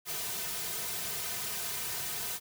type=noise with comb filter; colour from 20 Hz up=white; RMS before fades=-36 dBFS; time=0.05-2.4 s; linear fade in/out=50 ms; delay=3.6 ms; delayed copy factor=-0.85; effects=none